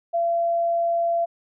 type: tone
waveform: sine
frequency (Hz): 680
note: F5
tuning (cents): -46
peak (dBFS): -19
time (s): 0.13-1.26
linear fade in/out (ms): 20
effects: none